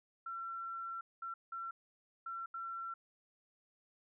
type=tone bursts at uneven times; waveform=sine; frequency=1354 Hz; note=E6; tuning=46 cents sharp; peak=-40 dBFS; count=5; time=0.26-1.01 / 1.22-1.34 / 1.52-1.71 / 2.26-2.46 / 2.54-2.94 s; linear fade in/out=5 ms; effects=none